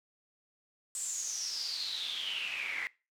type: noise with band-pass filter sweep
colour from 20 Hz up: pink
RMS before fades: -37 dBFS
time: 0.95-2.87 s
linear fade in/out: 0 ms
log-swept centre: 8000 to 2000 Hz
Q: 9.9
effects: noise-tail reverb RT60 0.3 s tail -22 dB re dry